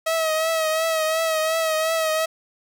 sawtooth tone with vibrato, 640 Hz, D#5, 49 cents sharp, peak -16 dBFS, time 0.06-2.26 s, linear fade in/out 10 ms, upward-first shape triangle, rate 2.8 Hz, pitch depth 45 cents each way, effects none

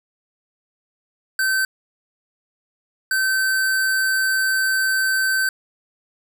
square tone bursts at uneven times, 1542 Hz, G6, 29 cents flat, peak -18 dBFS, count 2, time 1.39-1.65 / 3.11-5.49 s, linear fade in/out 2 ms, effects none

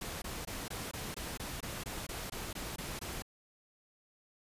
pink noise bursts, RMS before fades -41 dBFS, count 14, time 0.01-3.223 s, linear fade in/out 5 ms, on 210 ms, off 21 ms, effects resampled to 32000 Hz

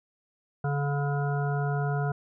harmonic tone, 142.8 Hz, D3, 48 cents flat, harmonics 1 / 3 / 5 / 7 / 9 / 10, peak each -26 / -35 / -34 / -42 / -44 / -38 dBFS, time 0.64-2.12 s, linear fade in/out 5 ms, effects none

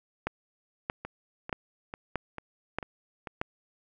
two click trains, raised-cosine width 0.5 ms, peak -14 / -22 dBFS, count 6 / 6, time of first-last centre 0.27-3.415 / 1.05-3.272 s, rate 1.59 / 2.25 Hz, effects none

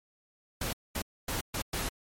pink noise bursts at uneven times, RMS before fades -33 dBFS, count 5, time 0.61-0.73 / 0.95-1.02 / 1.28-1.41 / 1.54-1.62 / 1.73-1.89 s, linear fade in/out 5 ms, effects MP3 64 kbps

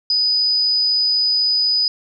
sine tone, 4978 Hz, D#8, in tune, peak -14 dBFS, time 0.1-1.88 s, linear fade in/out 2 ms, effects none

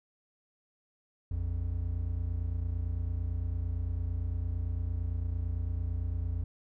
triangle tone pair together, 57.93 / 86.8 Hz, A#1 / F2, -10 / -10 cents, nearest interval perfect fifth, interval 700 cents, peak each -32 / -30 dBFS, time 1.31-6.44 s, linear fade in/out 5 ms, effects none

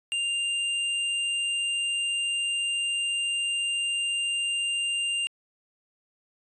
square tone, 2794 Hz, F7, in tune, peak -26 dBFS, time 0.12-5.27 s, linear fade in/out 0 ms, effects resampled to 22050 Hz

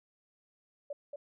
sine tone with echo, 576 Hz, D5, 34 cents flat, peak -36 dBFS, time 0.9-0.93 s, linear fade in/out 5 ms, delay 230 ms, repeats 1, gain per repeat -3 dB, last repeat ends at 1.16 s, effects none

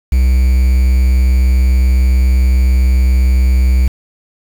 triangle tone with quantisation, 63.6 Hz, C2, 48 cents flat, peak -5 dBFS, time 0.12-3.88 s, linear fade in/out 5 ms, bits 5, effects none

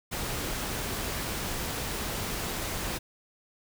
pink noise, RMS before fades -33 dBFS, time 0.11-2.99 s, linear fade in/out 20 ms, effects none

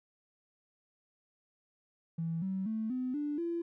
triangle tone with pitch steps, 164.81 / 190.41 / 220 / 254.2 / 293.7 / 339.3 Hz, E3 / F#3 / A3 / C4 / D4 / F4, 0 / +50 / 0 / -50 / 0 / -50 cents, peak -28 dBFS, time 2.18-3.62 s, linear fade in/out 10 ms, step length 240 ms, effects tanh soft clip ceiling -30 dBFS

